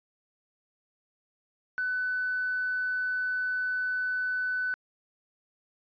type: tone with tanh clipping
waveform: triangle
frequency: 1500 Hz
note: F#6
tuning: 23 cents sharp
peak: -27 dBFS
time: 1.78-4.74 s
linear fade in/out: 0 ms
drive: 4 dB
effects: resampled to 11025 Hz